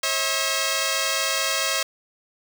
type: tone pair together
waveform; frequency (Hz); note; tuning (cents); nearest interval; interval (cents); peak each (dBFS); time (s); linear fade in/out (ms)
5% pulse; 541.5 / 644; C#5 / E5; -41 / -41; minor third; 300; -13; 0.03-1.83; 5
effects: 8-bit